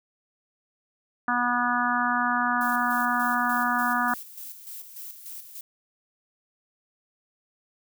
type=harmonic tone; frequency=243.7 Hz; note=B3; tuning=23 cents flat; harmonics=1 / 3 / 4 / 5 / 6 / 7; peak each=-30 / -30 / -29 / -27 / -28 / -31 dBFS; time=1.28-4.14 s; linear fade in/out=2 ms
type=noise with tremolo; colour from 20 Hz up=violet; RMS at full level=-39 dBFS; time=2.61-5.61 s; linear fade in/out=2 ms; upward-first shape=square; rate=3.4 Hz; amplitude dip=55%
effects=none